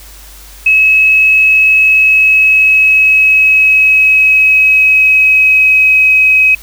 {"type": "tone with pitch glide", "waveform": "sine", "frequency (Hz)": [2573, 2539], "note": ["E7", "D#7"], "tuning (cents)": [-43, 34], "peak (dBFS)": -4, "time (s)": [0.66, 6.55], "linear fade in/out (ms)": 5, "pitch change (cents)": -23, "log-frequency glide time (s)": [1.83, 6.08], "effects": ["added 50 Hz sine -34 dBFS peak until 6.62 s", "white hiss -36 dBFS RMS until 6.62 s"]}